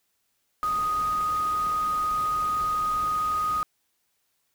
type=tone in noise; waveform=sine; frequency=1244.5 Hz; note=D#6; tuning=in tune; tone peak=-23 dBFS; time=0.63-3.63 s; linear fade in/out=0 ms; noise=pink; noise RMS=-41 dBFS; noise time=0.63-3.63 s; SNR=+15 dB; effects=white hiss -73 dBFS RMS until 4.54 s